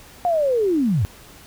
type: linear sweep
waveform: sine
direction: down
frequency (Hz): 724 to 81.8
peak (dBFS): -16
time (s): 0.25-1.05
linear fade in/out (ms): 0
effects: pink hiss -45 dBFS RMS until 1.46 s